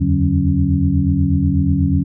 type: tone cluster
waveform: sine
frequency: 80.7 / 88.9 / 144.2 / 186.2 / 275.9 Hz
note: E2 / F2 / D3 / F#3 / C#4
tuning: -36 / +31 / -31 / +11 / -8 cents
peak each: -19 dBFS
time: 0-2.04 s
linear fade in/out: 20 ms
effects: none